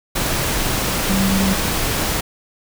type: tone in noise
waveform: sine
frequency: 192.9 Hz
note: G3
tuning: 28 cents flat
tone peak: -16 dBFS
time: 1.09-1.54 s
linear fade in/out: 10 ms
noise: pink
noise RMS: -20 dBFS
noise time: 0.15-2.21 s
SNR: +1 dB
effects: none